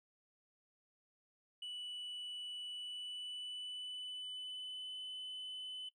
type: tone with pitch glide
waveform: sine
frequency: 2960 to 3017 Hz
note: F#7 to F#7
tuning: 0 to +33 cents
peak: -40 dBFS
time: 1.62-5.89 s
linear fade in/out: 5 ms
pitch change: +33 cents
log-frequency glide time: 2.71-4.96 s
effects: noise-tail reverb RT60 0.1 s tail -22 dB re dry + tanh soft clip ceiling -42 dBFS